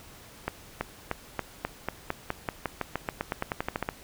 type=accelerating click train; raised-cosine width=0.5 ms; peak=-13 dBFS; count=22; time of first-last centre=0.48-3.889 s; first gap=330 ms; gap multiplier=0.92; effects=pink hiss -50 dBFS RMS until 4.03 s